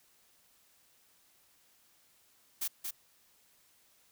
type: noise with echo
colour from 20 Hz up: blue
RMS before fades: -34 dBFS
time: 2.61-2.68 s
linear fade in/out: 10 ms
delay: 230 ms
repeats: 1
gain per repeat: -4 dB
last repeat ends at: 2.91 s
effects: white hiss -67 dBFS RMS until 4.11 s